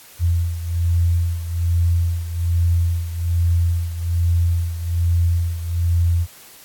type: beating tone pair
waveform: sine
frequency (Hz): 85 / 86.2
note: F2 / F2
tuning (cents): -46 / -22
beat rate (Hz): 1.2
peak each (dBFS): -17 / -22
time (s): 0.19-6.27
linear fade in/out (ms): 50
effects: white hiss -44 dBFS RMS until 6.64 s + AAC 64 kbps